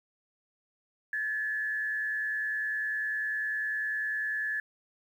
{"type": "tone with frequency modulation", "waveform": "sine", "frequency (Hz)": 1720, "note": "A6", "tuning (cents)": -40, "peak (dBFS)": -29, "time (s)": [1.13, 4.6], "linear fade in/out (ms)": 2, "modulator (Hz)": 110, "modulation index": 0.54, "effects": ["10-bit"]}